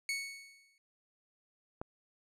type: tone with exponential decay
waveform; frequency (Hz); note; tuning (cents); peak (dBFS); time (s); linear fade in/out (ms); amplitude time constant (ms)
sawtooth; 2217; C#7; 0; -28; 0.09-0.78; 1; 150
type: click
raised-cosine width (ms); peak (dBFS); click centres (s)
1; -25; 1.815
effects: low-pass 11000 Hz 12 dB/octave